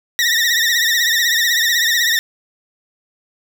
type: tone with vibrato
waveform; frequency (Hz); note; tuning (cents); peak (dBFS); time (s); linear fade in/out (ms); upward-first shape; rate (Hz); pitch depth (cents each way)
20% pulse; 1864.7; A#6; 0; -8; 0.19-2.19; 0; triangle; 16; 100
effects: none